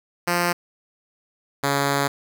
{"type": "tone pair in turn", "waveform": "5% pulse", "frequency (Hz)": [174.61, 140.43], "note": ["F3", "C#3"], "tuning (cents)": [0, 23], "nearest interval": "major third", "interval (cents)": 377, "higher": "first", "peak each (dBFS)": -8, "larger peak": "neither", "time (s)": [[0.27, 0.53], [1.63, 2.08]], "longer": "second", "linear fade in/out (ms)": 10, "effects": []}